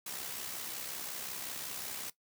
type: noise with amplitude modulation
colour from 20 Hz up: white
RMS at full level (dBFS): -39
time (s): 0.06-2.1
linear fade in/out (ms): 5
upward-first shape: sine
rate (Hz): 65.4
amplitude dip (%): 45
effects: noise-tail reverb RT60 0.1 s tail -17 dB re dry + high-pass 100 Hz 12 dB/octave